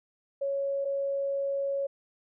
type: tone pair in turn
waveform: sine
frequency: 554.4 / 554.4 Hz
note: C#5 / C#5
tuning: 0 / 0 cents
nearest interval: unison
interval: 0 cents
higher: neither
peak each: -27 dBFS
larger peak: neither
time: 0.41-0.85 / 0.85-1.87 s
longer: second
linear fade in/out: 10 ms
effects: none